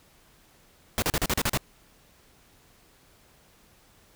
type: noise bursts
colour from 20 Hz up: pink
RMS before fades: -25 dBFS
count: 8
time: 0.98-1.574 s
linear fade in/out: 0 ms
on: 41 ms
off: 38 ms
effects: pink hiss -59 dBFS RMS until 4.15 s